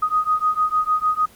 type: beating tone pair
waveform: sine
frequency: 1244.5 / 1251.1 Hz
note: D#6 / D#6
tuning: 0 / +9 cents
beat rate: 6.6 Hz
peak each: -20 dBFS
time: 0.02-1.26 s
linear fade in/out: 10 ms
effects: pink hiss -48 dBFS RMS until 1.35 s + Opus 24 kbps